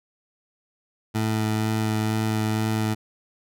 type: tone with vibrato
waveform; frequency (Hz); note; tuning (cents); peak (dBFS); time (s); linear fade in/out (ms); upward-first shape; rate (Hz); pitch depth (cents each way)
20% pulse; 109.2; A2; -13; -17; 1.14-2.95; 20; sine; 2.1; 11
effects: none